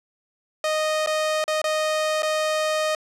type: tone with dropouts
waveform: sawtooth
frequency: 620 Hz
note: D#5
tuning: 6 cents flat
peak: -17 dBFS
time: 0.64-2.95 s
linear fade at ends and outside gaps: 2 ms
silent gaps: 1.062-1.072 / 1.441-1.479 / 1.617-1.641 / 2.222-2.23 s
effects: low-pass 9000 Hz 12 dB/octave